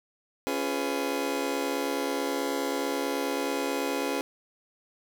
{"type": "chord", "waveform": "30% pulse", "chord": "C# dominant seventh", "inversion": "none", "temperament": "just", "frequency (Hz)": [277.2, 346.5, 415.8, 498.9], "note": ["C#4", "E#4", "G#4", "B4"], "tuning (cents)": [0, -14, 2, 17], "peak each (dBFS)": [-29, -33, -31, -31], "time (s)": [0.47, 4.21], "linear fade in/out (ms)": 0, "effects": []}